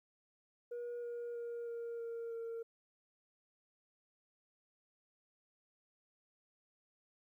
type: tone with pitch steps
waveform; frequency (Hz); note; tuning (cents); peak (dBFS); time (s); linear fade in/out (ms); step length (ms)
sine; 479.6 / 475.5 / 471.4 / 467.3 / 463.3 / 459.3; A#4 / A#4 / A#4 / A#4 / A#4 / A#4; +49 / +34 / +19 / +4 / -11 / -26; -38; 0.71-2.63; 10; 320
effects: tanh soft clip ceiling -39 dBFS + 13-bit